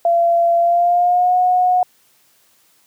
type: tone with pitch glide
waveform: sine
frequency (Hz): 683 to 727.8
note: F5 to F#5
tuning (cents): -39 to -29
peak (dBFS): -11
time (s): 0.05-1.83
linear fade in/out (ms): 2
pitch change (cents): +110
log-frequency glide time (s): 0.58-1.36
effects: white hiss -56 dBFS RMS until 2.86 s + high-pass 100 Hz 12 dB/octave